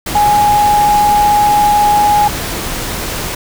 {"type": "tone in noise", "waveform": "sine", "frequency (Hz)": 830.6, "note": "G#5", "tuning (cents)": 0, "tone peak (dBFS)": -7, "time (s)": [0.15, 2.28], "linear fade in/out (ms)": 5, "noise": "pink", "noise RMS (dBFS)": -20, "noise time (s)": [0.06, 3.35], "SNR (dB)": 10, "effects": []}